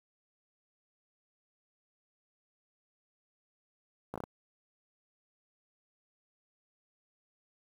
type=slowing click train; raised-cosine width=1 ms; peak=-24 dBFS; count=5; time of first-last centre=4.14-4.238 s; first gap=16 ms; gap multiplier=1.29; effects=high-pass 80 Hz 12 dB/octave + 9-bit